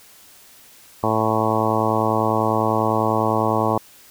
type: harmonic tone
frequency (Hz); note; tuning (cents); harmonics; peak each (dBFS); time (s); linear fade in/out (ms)
110; A2; 0; 1 / 2 / 3 / 4 / 5 / 6 / 7 / 8 / 9 / 10; -26 / -26 / -26 / -26 / -26 / -26 / -26 / -26 / -26 / -26; 1.03-3.78; 5
effects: white hiss -48 dBFS RMS until 4.1 s